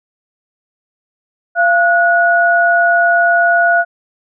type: tone pair together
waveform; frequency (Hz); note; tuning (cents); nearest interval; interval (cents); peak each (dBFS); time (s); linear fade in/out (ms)
sine; 688 / 1459.9; F5 / F#6; -26 / -24; octave + minor second; 1302; -11; 1.55-3.85; 50
effects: none